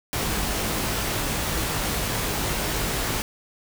pink noise with comb filter, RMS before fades -26 dBFS, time 0.13-3.22 s, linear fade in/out 0 ms, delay 19 ms, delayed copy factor +0.5, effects none

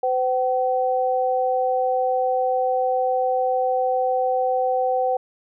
sine tone pair together, 510.1 / 763 Hz, C5 / G5, -44 / -47 cents, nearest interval perfect fifth, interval 697 cents, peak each -21 dBFS, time 0.03-5.17 s, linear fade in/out 5 ms, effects none

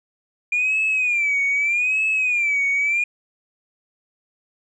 sine tone with vibrato, 2406 Hz, D7, 41 cents sharp, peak -16 dBFS, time 0.52-3.04 s, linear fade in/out 5 ms, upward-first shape sine, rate 0.81 Hz, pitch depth 130 cents each way, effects tanh soft clip ceiling -14 dBFS

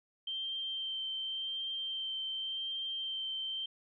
sine tone with vibrato, 3136 Hz, G7, in tune, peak -35 dBFS, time 0.27-3.66 s, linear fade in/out 5 ms, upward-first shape sine, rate 0.89 Hz, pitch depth 12 cents each way, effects none

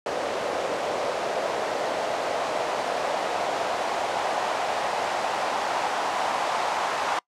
white noise with band-pass filter sweep, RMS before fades -27 dBFS, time 0.06-7.19 s, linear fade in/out 2 ms, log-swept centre 550 to 840 Hz, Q 2.3, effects noise-tail reverb RT60 0.1 s tail -25 dB re dry + low-pass 8000 Hz 12 dB/octave

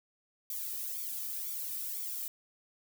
violet noise with flanger, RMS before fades -38 dBFS, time 0.5-2.28 s, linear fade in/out 2 ms, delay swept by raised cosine 0.86 to 1.67 ms, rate 2 Hz, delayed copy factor +0.95, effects none

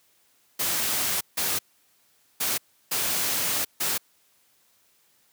white noise bursts at uneven times, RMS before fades -26 dBFS, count 5, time 0.59-1.21 / 1.37-1.59 / 2.4-2.58 / 2.91-3.65 / 3.8-3.98 s, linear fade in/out 10 ms, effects white hiss -64 dBFS RMS until 5.32 s + high-pass 80 Hz 12 dB/octave

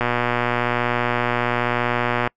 click train, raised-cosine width 0.5 ms, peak -5 dBFS, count 275, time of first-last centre 0.01-2.274 s, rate 121 Hz, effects noise-tail reverb RT60 0.1 s tail -26 dB re dry

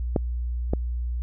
clicks, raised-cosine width 2 ms, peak -7 / -10 dBFS, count 2, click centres 0.162 / 0.735 s, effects added 60 Hz sine -25 dBFS peak until 1.22 s

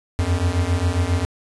square beating tone pair, 84 / 91.4 Hz, E2 / F#2, +33 / -21 cents, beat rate 7.4 Hz, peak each -22 / -21 dBFS, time 0.19-1.25 s, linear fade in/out 0 ms, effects resampled to 24000 Hz + 9-bit

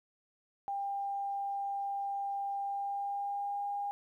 sine tone with pitch glide, 797 to 809.1 Hz, G5 to G#5, +28 to -45 cents, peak -33 dBFS, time 0.68-3.91 s, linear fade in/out 0 ms, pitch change +27 cents, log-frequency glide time 2.61-3.64 s, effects 12-bit

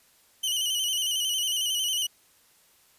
sawtooth tone with vibrato, 3000 Hz, F#7, 23 cents sharp, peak -22 dBFS, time 0.43-2.07 s, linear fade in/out 10 ms, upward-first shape square, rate 11 Hz, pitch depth 48 cents each way, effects white hiss -61 dBFS RMS until 2.98 s + resampled to 32000 Hz

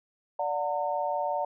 sine tone cluster, 584 / 729 / 910 Hz, D5 / F#5 / A#5, -10 / -26 / -42 cents, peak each -31 dBFS, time 0.39-1.45 s, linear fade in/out 5 ms, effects none

